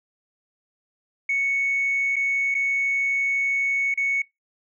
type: tone with dropouts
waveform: sine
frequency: 2217 Hz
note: C#7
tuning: in tune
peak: -19 dBFS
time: 1.29-4.22 s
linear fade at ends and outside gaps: 5 ms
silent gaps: 2.159-2.164 / 2.544-2.549 / 3.941-3.974 s
effects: noise-tail reverb RT60 0.2 s tail -25 dB re dry + tanh soft clip ceiling -16 dBFS